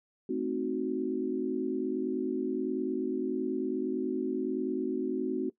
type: chord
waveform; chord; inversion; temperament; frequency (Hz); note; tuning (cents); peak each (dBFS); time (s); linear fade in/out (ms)
sine; A diminished seventh; none; equal; 220 / 261.6 / 311.1 / 370; A3 / C4 / Eb4 / Gb4; 0 / 0 / 0 / 0; -38 / -33 / -36 / -32; 0.29-5.5; 5
effects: noise-tail reverb RT60 0.1 s tail -19 dB re dry

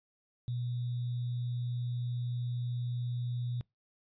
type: tone with sample-and-hold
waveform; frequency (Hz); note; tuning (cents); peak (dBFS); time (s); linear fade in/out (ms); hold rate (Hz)
sine; 121.6; B2; -26; -32; 0.48-3.61; 0; 3675
effects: noise-tail reverb RT60 0.2 s tail -24 dB re dry + resampled to 11025 Hz

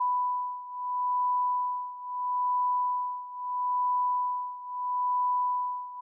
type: beating tone pair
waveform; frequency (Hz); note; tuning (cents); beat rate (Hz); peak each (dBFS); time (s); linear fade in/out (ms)
sine; 992 / 992.76; B5 / B5; +7 / +9; 0.76; -28 / -31; 0-6.01; 10
effects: none

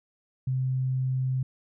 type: tone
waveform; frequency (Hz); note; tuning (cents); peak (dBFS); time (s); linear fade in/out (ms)
sine; 130; C3; -11; -24; 0.47-1.43; 5
effects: none

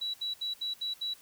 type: tone bursts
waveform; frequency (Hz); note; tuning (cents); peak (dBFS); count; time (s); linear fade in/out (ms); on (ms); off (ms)
sine; 3918; B7; -15; -31; 6; 0.01-1.14; 10; 130; 70
effects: white hiss -57 dBFS RMS until 1.21 s

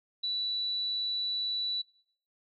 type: tone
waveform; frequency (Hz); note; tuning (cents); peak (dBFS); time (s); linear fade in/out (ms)
sine; 3951; B7; 0; -29; 0.23-1.82; 10
effects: noise-tail reverb RT60 0.6 s tail -22 dB re dry

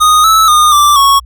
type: tone with pitch steps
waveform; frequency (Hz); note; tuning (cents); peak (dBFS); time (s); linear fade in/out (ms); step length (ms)
square; 1240 / 1306 / 1222 / 1173 / 1107; D#6 / E6 / D#6 / D6 / C#6; -6 / -17 / -32 / -2 / -3; -5; 0-1.2; 20; 240
effects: added 60 Hz sine -30 dBFS peak until 1.25 s

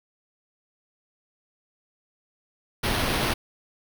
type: noise with sample-and-hold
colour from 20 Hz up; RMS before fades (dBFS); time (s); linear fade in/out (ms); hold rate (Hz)
pink; -25; 2.83-3.34; 10; 7350
effects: none

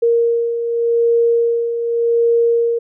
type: beating tone pair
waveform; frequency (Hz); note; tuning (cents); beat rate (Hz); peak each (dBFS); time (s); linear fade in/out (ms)
sine; 466.2 / 467.06; A#4 / A#4; 0 / +3; 0.86; -21 / -13; 0.02-2.79; 10
effects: none

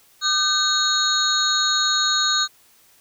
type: tone cluster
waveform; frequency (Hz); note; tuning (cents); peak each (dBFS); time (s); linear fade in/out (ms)
sine; 1213 / 1536 / 3804 / 4285 / 6680; D#6 / G6 / A#7 / C8 / G#8; -44 / -36 / +34 / +40 / +9; -25 / -25 / -22 / -22 / -26; 0.21-2.48; 50
effects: white hiss -55 dBFS RMS until 3 s

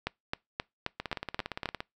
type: two click trains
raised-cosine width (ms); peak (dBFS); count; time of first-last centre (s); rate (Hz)
0.3; -18 / -14; 15 / 7; 1-1.805 / 0.07-1.657; 17.4 / 3.78
effects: noise-tail reverb RT60 0.2 s tail -25 dB re dry

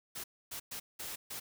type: noise bursts at uneven times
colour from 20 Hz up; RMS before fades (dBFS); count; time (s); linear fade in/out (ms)
white; -42; 5; 0.15-0.24 / 0.51-0.6 / 0.71-0.8 / 0.99-1.16 / 1.3-1.4; 10
effects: none

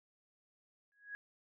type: tone with exponential growth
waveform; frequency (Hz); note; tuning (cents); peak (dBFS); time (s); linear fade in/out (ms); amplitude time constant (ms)
sine; 1661.2; G#6; 0; -39; 0.92-1.15; 0; 50
effects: none

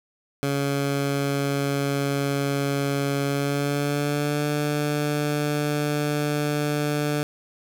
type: tone with pitch glide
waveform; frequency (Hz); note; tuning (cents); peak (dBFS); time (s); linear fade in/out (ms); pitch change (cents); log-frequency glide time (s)
15% pulse; 140.3 to 147.79; C#3 to D3; +21 to +11; -16; 0.43-7.23; 0; +90; 3.25-4.46
effects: none

